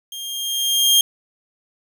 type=tone with level ramp; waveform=sawtooth; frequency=3214 Hz; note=G7; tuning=43 cents sharp; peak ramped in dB=-27 to -7 dBFS; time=0.12-1.01 s; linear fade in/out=2 ms; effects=none